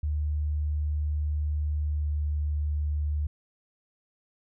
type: tone with pitch glide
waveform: sine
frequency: 75 to 74.48 Hz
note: D2 to D2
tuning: +37 to +25 cents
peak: -25 dBFS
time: 0.03-3.27 s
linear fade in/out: 5 ms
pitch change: -12 cents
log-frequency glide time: 1.84-2.07 s
effects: none